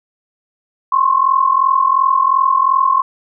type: tone pair together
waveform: sine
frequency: 1046.5 / 1089.3 Hz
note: C6 / C#6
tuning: 0 / -31 cents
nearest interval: minor second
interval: 69 cents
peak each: -13 dBFS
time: 0.92-3.02 s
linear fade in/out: 5 ms
effects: none